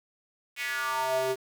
square tone with high-pass filter sweep, 130.81 Hz, C3, in tune, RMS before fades -29 dBFS, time 0.56-1.36 s, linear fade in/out 50 ms, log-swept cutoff 2400 to 410 Hz, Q 4.4, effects 8-bit

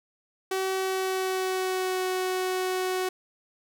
sawtooth tone with pitch glide, 380 to 370.9 Hz, F#4 to F#4, +46 to +4 cents, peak -22 dBFS, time 0.51-3.09 s, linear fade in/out 5 ms, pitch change -42 cents, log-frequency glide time 0.73-2.04 s, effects none

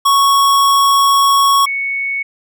square / sine tone pair in turn, 1108.7 / 2217 Hz, C#6 / C#7, 0 / 0 cents, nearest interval octave, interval 1200 cents, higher second, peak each -9 / -16 dBFS, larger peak first, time 0.05-1.66 / 1.66-2.23 s, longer first, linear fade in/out 10 ms, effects none

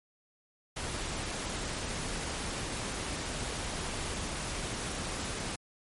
pink noise, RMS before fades -36 dBFS, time 0.76-5.56 s, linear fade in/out 10 ms, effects MP3 48 kbps

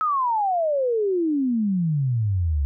sine exponential sweep, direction down, 1301 to 68.1 Hz, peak -19 dBFS, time 0.01-2.65 s, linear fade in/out 0 ms, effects none

